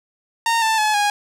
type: tone with pitch steps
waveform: sawtooth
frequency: 920 / 886.6 / 854.4 / 823.4 Hz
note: A#5 / A5 / G#5 / G#5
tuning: -23 / +13 / +49 / -15 cents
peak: -12 dBFS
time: 0.46-1.1 s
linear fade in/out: 2 ms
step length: 160 ms
effects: low-pass 10000 Hz 12 dB/octave + 8-bit